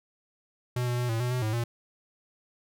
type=tone with pitch steps; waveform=square; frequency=123.7 / 122.1 / 122.9 / 113.5 / 123.3 / 126 / 108.6 / 118 Hz; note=B2 / B2 / B2 / A#2 / B2 / B2 / A2 / A#2; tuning=+3 / -19 / -8 / -46 / -2 / +35 / -22 / +22 cents; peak=-27 dBFS; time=0.76-1.64 s; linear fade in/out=5 ms; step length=110 ms; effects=none